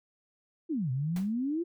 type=exponential two-way sweep; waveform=sine; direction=down then up; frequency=355.2 to 123.47 to 355.2 Hz; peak=-28 dBFS; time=0.69-1.64 s; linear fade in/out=20 ms; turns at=0.91 s
type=noise with exponential decay; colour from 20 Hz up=pink; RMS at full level=-41 dBFS; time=1.16-1.34 s; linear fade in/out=2 ms; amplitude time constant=38 ms
effects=none